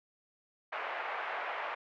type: band-pass noise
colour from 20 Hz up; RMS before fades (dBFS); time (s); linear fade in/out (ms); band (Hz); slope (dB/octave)
pink; -38; 0.72-1.75; 10; 610 to 2300; 24
effects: none